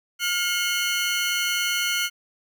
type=tone cluster; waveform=30% pulse; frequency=1415 / 2164 / 3034 Hz; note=F6 / C#7 / F#7; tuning=+22 / -42 / +43 cents; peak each=-24 dBFS; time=0.19-2.1 s; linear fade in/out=50 ms; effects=none